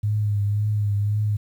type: tone with vibrato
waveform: sine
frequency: 103.83 Hz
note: G#2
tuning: in tune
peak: -19 dBFS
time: 0.03-1.37 s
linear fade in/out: 10 ms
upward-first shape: triangle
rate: 1.9 Hz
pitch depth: 44 cents each way
effects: 9-bit